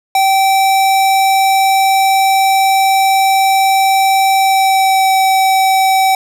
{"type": "tone with pitch glide", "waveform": "square", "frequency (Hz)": [774, 766.4], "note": ["G5", "G5"], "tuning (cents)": [-22, -39], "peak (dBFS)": -9, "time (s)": [0.15, 6.15], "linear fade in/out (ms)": 2, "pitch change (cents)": -17, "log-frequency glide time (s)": [4.36, 5.14], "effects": []}